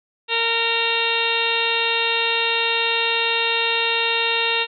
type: harmonic tone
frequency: 460.7 Hz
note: A#4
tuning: 20 cents flat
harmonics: 1 / 2 / 3 / 4 / 5 / 6 / 7 / 8 / 9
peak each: -27 / -27 / -31 / -28 / -30 / -22 / -31 / -24 / -34 dBFS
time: 0.28-4.67 s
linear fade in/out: 50 ms
effects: none